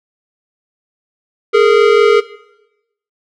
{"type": "tone pair together", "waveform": "square", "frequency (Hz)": [414.4, 459.5], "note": ["G#4", "A#4"], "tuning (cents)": [-4, -25], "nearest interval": "major second", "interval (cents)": 179, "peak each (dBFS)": -10, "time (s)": [1.53, 2.21], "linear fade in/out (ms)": 20, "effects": ["noise-tail reverb RT60 0.9 s tail -17 dB re dry", "low-pass 3000 Hz 12 dB/octave"]}